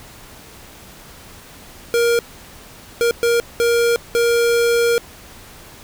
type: tone bursts at uneven times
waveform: square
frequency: 470 Hz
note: A#4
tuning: 14 cents sharp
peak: -14 dBFS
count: 5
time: 1.94-2.19 / 3.01-3.11 / 3.23-3.4 / 3.6-3.96 / 4.15-4.98 s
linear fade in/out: 0 ms
effects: pink hiss -41 dBFS RMS until 5.83 s